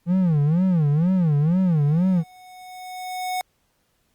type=tone with vibrato; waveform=triangle; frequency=164.81 Hz; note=E3; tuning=in tune; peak=-14 dBFS; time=0.06-2.24 s; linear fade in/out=50 ms; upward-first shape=sine; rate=2.1 Hz; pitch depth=240 cents each way
type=tone with exponential growth; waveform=square; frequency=736 Hz; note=F#5; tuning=9 cents flat; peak=-23 dBFS; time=1.57-3.41 s; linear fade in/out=0 ms; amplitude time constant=400 ms
effects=pink hiss -68 dBFS RMS until 4.14 s + Opus 48 kbps